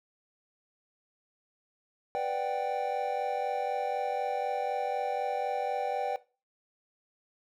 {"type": "chord", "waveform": "triangle", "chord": "G major seventh", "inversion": "first", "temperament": "equal", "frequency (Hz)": [493.9, 587.3, 740, 784], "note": ["B4", "D5", "F#5", "G5"], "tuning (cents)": [0, 0, 0, 0], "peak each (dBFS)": [-33, -33, -35, -30], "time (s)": [2.15, 6.16], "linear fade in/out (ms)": 0, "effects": ["noise-tail reverb RT60 0.3 s tail -17 dB re dry"]}